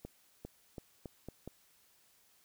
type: accelerating click train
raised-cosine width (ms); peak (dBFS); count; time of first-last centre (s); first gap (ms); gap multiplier
2; -30; 6; 0.05-1.476; 400; 0.83
effects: white hiss -68 dBFS RMS until 2.44 s